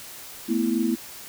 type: chord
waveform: sine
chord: A suspended second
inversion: none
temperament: equal with one note detuned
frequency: 222.7 / 246.9 / 329.6 Hz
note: A3 / B3 / E4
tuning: +21 / 0 / 0 cents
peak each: -25 dBFS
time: 0.48-0.96 s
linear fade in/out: 20 ms
effects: white hiss -41 dBFS RMS until 1.28 s